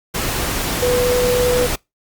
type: tone in noise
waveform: sine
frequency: 493.9 Hz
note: B4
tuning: in tune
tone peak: -14 dBFS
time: 0.82-1.67 s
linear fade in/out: 10 ms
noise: pink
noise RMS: -21 dBFS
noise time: 0.14-1.76 s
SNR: +4 dB
effects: noise-tail reverb RT60 0.2 s tail -24 dB re dry + Opus 48 kbps